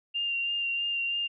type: tone with vibrato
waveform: sine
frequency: 2786 Hz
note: F7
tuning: 5 cents flat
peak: -27 dBFS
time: 0.14-1.28 s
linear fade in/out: 20 ms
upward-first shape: sine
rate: 3.1 Hz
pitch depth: 17 cents each way
effects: none